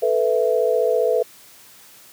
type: chord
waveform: sine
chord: A suspended second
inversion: none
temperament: just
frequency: 440 / 495 / 660 Hz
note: A4 / B4 / E5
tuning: 0 / +4 / +2 cents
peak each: -20 / -19 / -22 dBFS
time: 0.02-1.23 s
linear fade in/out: 10 ms
effects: white hiss -47 dBFS RMS until 2.12 s + high-pass 80 Hz 12 dB/octave